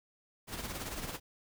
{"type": "noise with tremolo", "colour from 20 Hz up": "pink", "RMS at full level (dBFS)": -38, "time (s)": [0.47, 1.2], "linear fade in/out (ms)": 50, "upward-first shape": "sine", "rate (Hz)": 18, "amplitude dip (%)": 55, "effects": []}